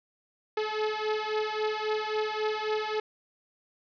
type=beating tone pair; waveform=sawtooth; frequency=428 / 431.7 Hz; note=A4 / A4; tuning=-48 / -33 cents; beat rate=3.7 Hz; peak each=-27 dBFS; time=0.57-3 s; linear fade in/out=5 ms; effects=resampled to 11025 Hz + 8-bit